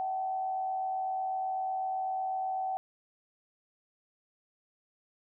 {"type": "tone with frequency modulation", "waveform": "sine", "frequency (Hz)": 759, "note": "F#5", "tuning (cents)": 44, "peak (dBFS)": -30, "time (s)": [0, 2.77], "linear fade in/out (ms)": 0, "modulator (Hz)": 88, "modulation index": 0.39, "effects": []}